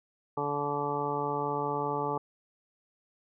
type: harmonic tone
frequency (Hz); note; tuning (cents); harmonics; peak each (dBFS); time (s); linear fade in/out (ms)
144.7; D3; -25; 1 / 2 / 3 / 4 / 5 / 6 / 7 / 8; -39 / -39 / -34 / -40 / -41 / -33 / -43 / -36; 0.37-2.18; 5
effects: none